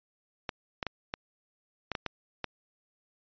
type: clicks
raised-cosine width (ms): 0.3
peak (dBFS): -16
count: 8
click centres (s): 0.492 / 0.828 / 0.867 / 1.139 / 1.917 / 1.952 / 2.063 / 2.443
effects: resampled to 11025 Hz